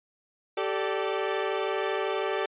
sawtooth chord, G suspended second, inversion none, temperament equal with one note detuned, 387.3 / 440 / 587.3 Hz, G4 / A4 / D5, -21 / 0 / 0 cents, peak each -26 / -27 / -29 dBFS, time 0.57-2.46 s, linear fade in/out 5 ms, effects resampled to 8000 Hz

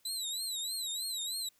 25% pulse tone with vibrato, 3951 Hz, B7, in tune, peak -30 dBFS, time 0.05-1.49 s, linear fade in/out 5 ms, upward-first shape triangle, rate 3.2 Hz, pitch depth 150 cents each way, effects white hiss -70 dBFS RMS until 1.59 s

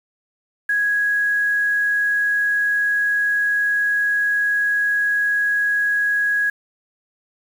sine tone with quantisation, 1661.2 Hz, G#6, in tune, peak -16 dBFS, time 0.69-6.5 s, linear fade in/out 5 ms, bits 7, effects none

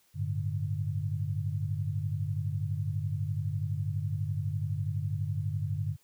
sine chord, G suspended second, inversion none, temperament equal, 98 / 110 / 146.83 Hz, G2 / A2 / D3, 0 / 0 / 0 cents, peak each -32 / -35 / -34 dBFS, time 0.14-5.97 s, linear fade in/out 50 ms, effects white hiss -67 dBFS RMS until 6.03 s

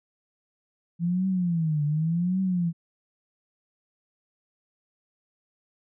sine tone with vibrato, 167.1 Hz, E3, 24 cents sharp, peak -22 dBFS, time 0.99-2.73 s, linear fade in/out 50 ms, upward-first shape triangle, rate 0.88 Hz, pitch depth 240 cents each way, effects none

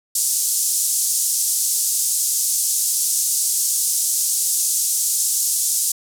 pink band-pass noise, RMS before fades -20 dBFS, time 0.15-5.92 s, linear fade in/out 5 ms, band 6300 to 12000 Hz, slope 24 dB/octave, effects none

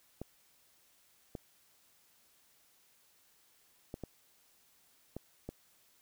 clicks, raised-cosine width 2 ms, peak -27 dBFS, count 6, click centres 0.216 / 1.352 / 3.941 / 4.037 / 5.166 / 5.49 s, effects white hiss -68 dBFS RMS until 6.01 s

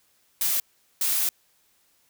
blue noise bursts at uneven times, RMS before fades -24 dBFS, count 2, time 0.41-0.6 / 1.01-1.29 s, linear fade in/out 2 ms, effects white hiss -65 dBFS RMS until 2.09 s

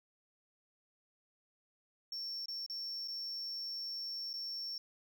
sine tone with dropouts, 5450 Hz, F8, 43 cents flat, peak -36 dBFS, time 2.12-4.78 s, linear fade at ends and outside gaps 2 ms, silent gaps 2.458-2.483 / 2.663-2.698 / 3.076-3.082 / 4.331-4.338 s, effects tanh soft clip ceiling -38 dBFS + 13-bit

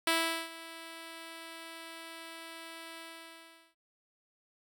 5% pulse tone with ADSR envelope, 328.9 Hz, E4, 4 cents flat, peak -14 dBFS, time 0.07-3.75 s, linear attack 4 ms, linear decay 410 ms, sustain -19 dB, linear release 760 ms, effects none

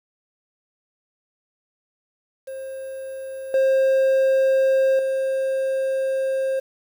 triangle tone with level steps, 532 Hz, C5, 29 cents sharp, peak -28 / -13 / -18 dBFS, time 2.47-6.6 s, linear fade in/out 10 ms, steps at 3.54 / 4.99 s, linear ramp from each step 2 ms, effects 8-bit

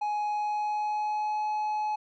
triangle tone with pitch glide, 837 to 849.7 Hz, G#5 to G#5, +13 to +39 cents, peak -25 dBFS, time 0.01-1.96 s, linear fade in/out 10 ms, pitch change +26 cents, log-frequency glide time 0.29-1.44 s, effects resampled to 16000 Hz

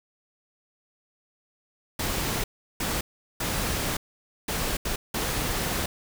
pink noise bursts at uneven times, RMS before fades -28 dBFS, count 6, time 1.99-2.44 / 2.8-3.01 / 3.4-3.97 / 4.48-4.77 / 4.85-4.96 / 5.14-5.86 s, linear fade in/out 5 ms, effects none

